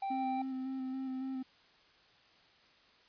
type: tone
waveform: triangle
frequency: 784 Hz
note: G5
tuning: in tune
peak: -32 dBFS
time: 0.02-0.42 s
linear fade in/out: 5 ms
type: tone with vibrato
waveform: triangle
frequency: 262.3 Hz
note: C4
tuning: 4 cents sharp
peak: -34 dBFS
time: 0.1-1.43 s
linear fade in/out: 10 ms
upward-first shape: square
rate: 3.6 Hz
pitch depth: 16 cents each way
effects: white hiss -64 dBFS RMS until 3.08 s + resampled to 11025 Hz